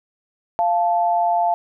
sine tone pair together, 694.5 / 875 Hz, F5 / A5, -10 / -10 cents, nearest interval major third, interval 400 cents, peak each -17 / -20 dBFS, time 0.59-1.54 s, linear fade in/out 0 ms, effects none

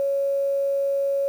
sine tone with quantisation, 555 Hz, C#5, 2 cents sharp, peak -20 dBFS, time 0-1.28 s, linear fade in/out 0 ms, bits 8, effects none

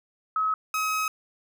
sine / 30% pulse tone pair in turn, 1281 / 1272.9 Hz, E6 / D#6, -50 / +39 cents, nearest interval unison, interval 11 cents, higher first, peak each -22 dBFS, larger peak neither, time 0.36-0.54 / 0.74-1.08 s, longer second, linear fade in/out 2 ms, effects none

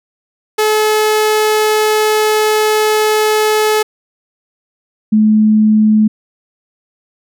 sawtooth / sine tone pair in turn, 429.3 / 215.1 Hz, A4 / A3, -43 / -39 cents, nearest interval octave, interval 1196 cents, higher first, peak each -6 / -6 dBFS, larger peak neither, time 0.58-3.83 / 5.12-6.08 s, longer first, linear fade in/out 10 ms, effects none

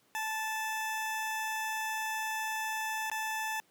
20% pulse tone with dropouts, 876 Hz, A5, 8 cents flat, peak -28 dBFS, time 0.15-3.6 s, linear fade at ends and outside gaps 0 ms, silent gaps 3.099-3.115 s, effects pink hiss -68 dBFS RMS until 3.7 s + high-pass 150 Hz 12 dB/octave

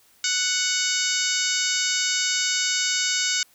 harmonic tone with a mistuned harmonic, 740 Hz, F#5, in tune, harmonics 2 / 3 / 4 / 5 / 6 / 7 / 8 / 9 / 10, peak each -30 / -30 / -30 / -30 / -30 / -30 / -30 / -30 / -30 dBFS, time 0.24-3.43 s, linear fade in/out 2 ms, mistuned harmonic 6, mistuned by +25 cents, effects white hiss -58 dBFS RMS until 3.54 s

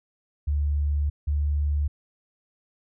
sine tone pair in turn, 72.9 / 73.19 Hz, D2 / D2, -12 / -5 cents, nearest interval unison, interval 7 cents, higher second, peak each -21 dBFS, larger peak neither, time 0.47-1.1 / 1.27-1.88 s, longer first, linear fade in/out 10 ms, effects none

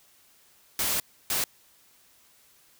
white noise bursts at uneven times, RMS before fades -27 dBFS, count 2, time 0.79-1 / 1.3-1.44 s, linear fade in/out 2 ms, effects white hiss -60 dBFS RMS until 2.79 s

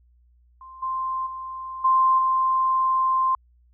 sine tone with level steps, 1046.5 Hz, C6, in tune, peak -40 / -24 / -31 / -15 / -18 dBFS, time 0.61-3.35 s, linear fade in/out 2 ms, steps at 0.82 / 1.26 / 1.84 / 2.18 s, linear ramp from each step 10 ms, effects added 60 Hz sine -55 dBFS peak until 3.73 s

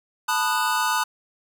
square chord, B dominant seventh, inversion third, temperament equal with one note detuned, 880 / 987.8 / 1232.3 / 1480 Hz, A5 / B5 / D#6 / F#6, 0 / 0 / -17 / 0 cents, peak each -27 dBFS, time 0.28-1.04 s, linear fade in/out 10 ms, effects none

